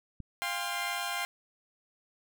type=click; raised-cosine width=5 ms; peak=-29 dBFS; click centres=0.203 s
type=chord; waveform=15% pulse; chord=F suspended second; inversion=none; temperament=equal with one note detuned; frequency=698.5 / 800.5 / 1046.5 Hz; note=F5 / G5 / C6; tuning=0 / +36 / 0 cents; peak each=-30 dBFS; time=0.42-1.25 s; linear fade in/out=0 ms
effects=none